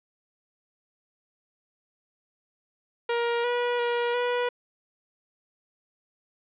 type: tone with pitch steps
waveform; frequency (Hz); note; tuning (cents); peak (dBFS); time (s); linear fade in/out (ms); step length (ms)
sawtooth; 471.6 / 485.1 / 478 / 488.4; A#4 / B4 / A#4 / B4; +20 / -31 / +43 / -19; -20; 3.09-4.49; 5; 350
effects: resampled to 8000 Hz + 10-bit